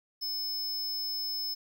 square tone, 5220 Hz, E8, 18 cents flat, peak -32 dBFS, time 0.21-1.55 s, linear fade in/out 20 ms, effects 11-bit

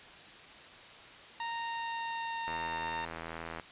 sawtooth tone with pitch glide, 927 to 914.2 Hz, A#5 to A#5, -10 to -34 cents, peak -31 dBFS, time 1.4-3.05 s, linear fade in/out 2 ms, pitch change -24 cents, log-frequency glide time 1.53-2.76 s
click train, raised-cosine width 0.5 ms, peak -25 dBFS, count 93, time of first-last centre 2.48-3.598 s, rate 82.3 Hz
effects white hiss -51 dBFS RMS until 3.71 s + resampled to 8000 Hz

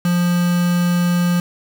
triangle tone with quantisation, 175.5 Hz, F3, 9 cents sharp, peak -12 dBFS, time 0.05-1.4 s, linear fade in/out 2 ms, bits 4, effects none

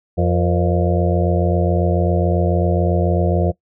harmonic tone with a mistuned harmonic, 87.31 Hz, F2, in tune, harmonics 1 / 2 / 4 / 5 / 6 / 7 / 8, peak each -17 / -20 / -23 / -24 / -25 / -25 / -26 dBFS, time 0.17-3.52 s, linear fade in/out 20 ms, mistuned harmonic 5, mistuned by +91 cents, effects noise-tail reverb RT60 0.1 s tail -19 dB re dry

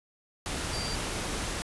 sine tone in noise, 4699 Hz, D8, in tune, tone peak -36 dBFS, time 0.73-0.95 s, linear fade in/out 0 ms, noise pink, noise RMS -33 dBFS, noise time 0.46-1.62 s, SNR -6 dB, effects resampled to 24000 Hz

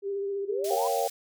sine tone with vibrato, 397.7 Hz, G4, 25 cents sharp, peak -28 dBFS, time 0.02-0.78 s, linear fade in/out 50 ms, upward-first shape triangle, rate 15 Hz, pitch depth 27 cents each way
sine exponential sweep, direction up, 370 to 1042 Hz, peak -31 dBFS, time 0.44-0.88 s, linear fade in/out 10 ms
pink high-pass noise, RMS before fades -39 dBFS, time 0.64-1.1 s, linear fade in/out 5 ms, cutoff 4200 Hz, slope 12 dB/octave
sine chord, G half-diminished seventh, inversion first, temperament equal, 466.2 / 554.4 / 698.5 / 784 Hz, Bb4 / Db5 / F5 / G5, 0 / 0 / 0 / 0 cents, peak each -30 dBFS, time 0.7-1.08 s, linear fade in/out 10 ms
effects none

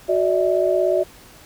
sine tone cluster, 369.2 / 588 / 645 Hz, F#4 / D5 / E5, -4 / +2 / -38 cents, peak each -20 dBFS, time 0.08-1.04 s, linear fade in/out 20 ms, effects pink hiss -46 dBFS RMS until 1.45 s

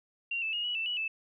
sine tone with pitch steps, 2761 / 2634 / 2865 / 2925 / 2662 / 2938 / 2630 Hz, F7 / E7 / F7 / F#7 / E7 / F#7 / E7, -20 / -2 / +44 / -21 / +16 / -13 / -5 cents, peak -30 dBFS, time 0.31-1.08 s, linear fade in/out 5 ms, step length 110 ms, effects none

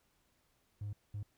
triangle tone bursts at uneven times, 103 Hz, G#2, 14 cents flat, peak -35 dBFS, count 2, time 0.81-0.93 / 1.14-1.23 s, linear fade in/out 5 ms, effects tanh soft clip ceiling -34 dBFS + pink hiss -75 dBFS RMS until 1.37 s

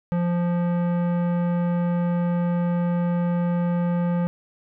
sine tone with tanh clipping, 174.2 Hz, F3, 4 cents flat, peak -22 dBFS, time 0.12-4.27 s, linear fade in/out 0 ms, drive 16 dB, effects none

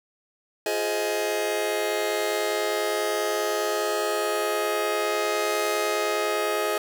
sawtooth chord, F minor seventh, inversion none, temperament just, 349.2 / 419.1 / 523.8 / 628.6 Hz, F4 / Ab4 / C5 / Eb5, 0 / +16 / +2 / +18 cents, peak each -29 / -23 / -29 / -24 dBFS, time 0.66-6.78 s, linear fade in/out 2 ms, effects none

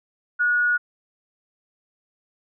sine tone with amplitude modulation, 1453 Hz, F#6, 32 cents flat, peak -16 dBFS, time 0.39-0.78 s, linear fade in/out 20 ms, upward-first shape sine, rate 288 Hz, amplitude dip 25%, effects none

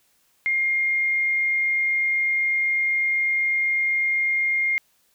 sine tone, 2124 Hz, C7, 25 cents sharp, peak -19 dBFS, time 0.46-4.78 s, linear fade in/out 0 ms, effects white hiss -64 dBFS RMS until 5.14 s

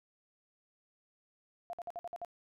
sine tone bursts, 694 Hz, F5, 11 cents flat, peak -38 dBFS, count 7, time 1.7-2.248 s, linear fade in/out 0 ms, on 32 ms, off 54 ms, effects none

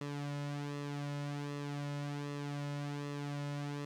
sawtooth tone with flanger, 144.1 Hz, D3, 33 cents flat, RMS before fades -40 dBFS, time 0.01-3.85 s, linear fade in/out 2 ms, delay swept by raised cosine 1.3 to 2.6 ms, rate 1.3 Hz, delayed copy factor -0.6, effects low-pass 7000 Hz 12 dB/octave + 11-bit

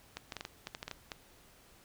clicks, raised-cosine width 0.2 ms, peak -22 dBFS, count 11, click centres 0.17 / 0.322 / 0.367 / 0.409 / 0.451 / 0.671 / 0.749 / 0.829 / 0.88 / 0.913 / 1.118 s, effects pink hiss -61 dBFS RMS until 1.84 s

